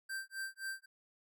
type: tone with tremolo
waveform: square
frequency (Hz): 1568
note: G6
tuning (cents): 0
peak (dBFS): -38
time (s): 0.09-0.86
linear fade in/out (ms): 10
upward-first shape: sine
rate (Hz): 3.8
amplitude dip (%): 100
effects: none